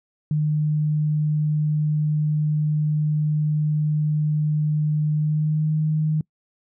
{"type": "tone with pitch glide", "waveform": "sine", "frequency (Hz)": [151.7, 154.8], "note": ["D#3", "D#3"], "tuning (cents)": [-44, -9], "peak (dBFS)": -18, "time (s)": [0.31, 6.21], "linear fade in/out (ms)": 2, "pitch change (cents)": 35, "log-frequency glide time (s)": [5.15, 5.72], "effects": ["noise-tail reverb RT60 0.1 s tail -25 dB re dry"]}